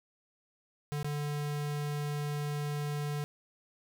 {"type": "tone with dropouts", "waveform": "square", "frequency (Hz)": 146.83, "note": "D3", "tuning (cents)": 0, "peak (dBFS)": -33, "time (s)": [0.92, 3.24], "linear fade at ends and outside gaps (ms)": 0, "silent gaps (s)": [1.029, 1.045], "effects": []}